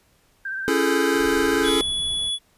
sine tone with vibrato, 1568 Hz, G6, in tune, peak -26 dBFS, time 0.45-1.69 s, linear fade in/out 5 ms, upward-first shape triangle, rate 16 Hz, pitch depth 45 cents each way
square chord, A major seventh, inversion first, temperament equal with one note detuned, 277.2 / 337.9 / 415.3 / 440 Hz, C#4 / E4 / G#4 / A4, 0 / +43 / 0 / 0 cents, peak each -25 dBFS, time 0.68-1.81 s, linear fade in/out 0 ms
brown noise, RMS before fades -39 dBFS, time 1.13-2.32 s, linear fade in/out 50 ms
square tone, 3402 Hz, G#7, 41 cents sharp, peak -23 dBFS, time 1.63-2.39 s, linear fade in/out 50 ms
effects pink hiss -61 dBFS RMS until 2.57 s + resampled to 32000 Hz

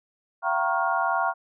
sine tone cluster, 682 / 765 / 942 / 1096 / 1411 Hz, F5 / G5 / A#5 / C#6 / F6, -41 / -42 / +18 / -20 / +17 cents, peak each -28 dBFS, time 0.42-1.34 s, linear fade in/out 50 ms, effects none

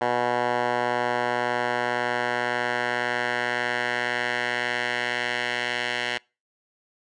10% pulse tone with band-pass filter sweep, 121.9 Hz, B2, 22 cents flat, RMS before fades -26 dBFS, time 0.01-6.18 s, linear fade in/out 5 ms, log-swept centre 980 to 2400 Hz, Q 1.6, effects noise-tail reverb RT60 0.3 s tail -26 dB re dry + resampled to 22050 Hz

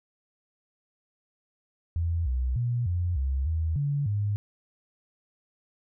sine tone with pitch steps, 83.9 / 63.2 / 120.5 / 88 / 67.2 / 80.5 / 142.9 / 102.9 Hz, E2 / B1 / B2 / F2 / C2 / E2 / D3 / G#2, +31 / +41 / -42 / +14 / +47 / -41 / -47 / -16 cents, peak -24 dBFS, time 1.96-4.36 s, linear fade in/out 0 ms, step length 300 ms, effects none

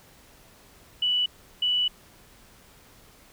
sine tone bursts at uneven times, 2960 Hz, F#7, in tune, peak -21 dBFS, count 2, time 1.02-1.26 / 1.62-1.88 s, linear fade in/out 5 ms, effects pink hiss -54 dBFS RMS until 3.32 s

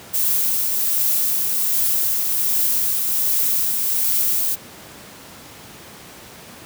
violet noise with tremolo, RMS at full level -18 dBFS, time 0.13-4.56 s, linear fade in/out 20 ms, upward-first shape triangle, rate 1.3 Hz, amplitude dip 30%, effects pink hiss -40 dBFS RMS until 6.65 s + high-pass 100 Hz 12 dB/octave

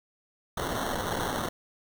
white noise with sample-and-hold, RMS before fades -31 dBFS, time 0.57-1.49 s, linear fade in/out 5 ms, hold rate 2450 Hz, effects none

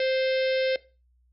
harmonic tone, 523.3 Hz, C5, in tune, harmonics 1 / 3 / 4 / 5 / 6 / 7 / 8 / 9 / 10, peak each -23 / -36 / -34 / -38 / -40 / -39 / -40 / -46 / -42 dBFS, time 0-0.76 s, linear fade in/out 2 ms, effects noise-tail reverb RT60 0.3 s tail -18 dB re dry + added 61 Hz sine -61 dBFS peak until 1.32 s

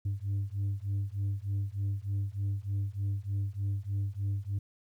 sine beating tone pair, 98 / 101.3 Hz, G2 / G#2, 0 / -43 cents, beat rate 3.3 Hz, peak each -31 dBFS, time 0.05-4.59 s, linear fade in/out 10 ms, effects tanh soft clip ceiling -27 dBFS + 11-bit

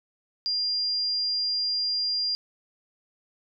sine tone, 4800 Hz, D8, 37 cents sharp, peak -24 dBFS, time 0.46-2.35 s, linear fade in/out 0 ms, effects none

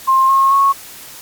sine tone with pitch steps, 1060 / 1080.4 / 1101.2 Hz, C6 / C#6 / C#6, +22 / -45 / -12 cents, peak -8 dBFS, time 0.07-0.73 s, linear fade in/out 20 ms, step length 220 ms, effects white hiss -35 dBFS RMS until 1.21 s + MP3 96 kbps

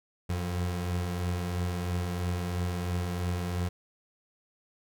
30% pulse beating tone pair, 86 / 89 Hz, F2 / F2, -26 / +33 cents, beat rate 3 Hz, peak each -36 / -27 dBFS, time 0.29-3.69 s, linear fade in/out 10 ms, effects none

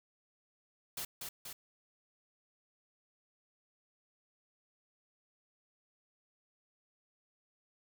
white noise with echo, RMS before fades -40 dBFS, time 0.97-1.05 s, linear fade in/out 5 ms, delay 240 ms, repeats 2, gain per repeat -3 dB, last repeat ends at 1.53 s, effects none

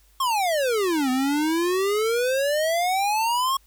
square exponential two-way sweep, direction down then up, 1101 to 251.6 to 1101 Hz, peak -21 dBFS, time 0.2-3.57 s, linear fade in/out 5 ms, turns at 1.1 s, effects added 50 Hz sine -56 dBFS peak until 3.66 s + white hiss -61 dBFS RMS until 3.66 s

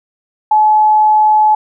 sine tone, 856 Hz, A5, 48 cents flat, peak -6 dBFS, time 0.51-1.55 s, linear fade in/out 5 ms, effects none

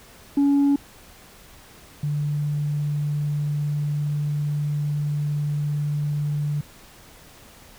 sine tone pair in turn, 282 / 147.07 Hz, C#4 / D3, +30 / +3 cents, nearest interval major seventh, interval 1127 cents, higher first, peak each -13 / -21 dBFS, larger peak first, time 0.37-0.76 / 2.03-6.61 s, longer second, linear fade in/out 5 ms, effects tanh soft clip ceiling -14 dBFS + pink hiss -48 dBFS RMS until 7.78 s

